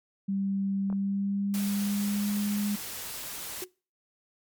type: tone with pitch glide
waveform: sine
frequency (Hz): 196 to 205.5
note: G3 to G#3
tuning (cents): 0 to -18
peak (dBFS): -26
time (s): 0.28-2.76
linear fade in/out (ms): 10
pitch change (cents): +82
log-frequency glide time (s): 0.84-2.38
type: clicks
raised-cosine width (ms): 1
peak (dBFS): -29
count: 2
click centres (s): 0.901 / 0.927
type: noise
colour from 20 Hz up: white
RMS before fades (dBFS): -38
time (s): 1.54-3.64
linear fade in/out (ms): 0
type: tone with exponential decay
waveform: sine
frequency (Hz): 367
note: F#4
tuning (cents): -14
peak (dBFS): -31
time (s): 3.62-3.72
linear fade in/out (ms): 2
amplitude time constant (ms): 20
effects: noise-tail reverb RT60 0.4 s tail -26 dB re dry + MP3 96 kbps